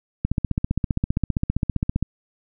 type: click train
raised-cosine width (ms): 5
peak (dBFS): -8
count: 28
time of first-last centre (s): 0.25-2.026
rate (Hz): 15.2
effects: none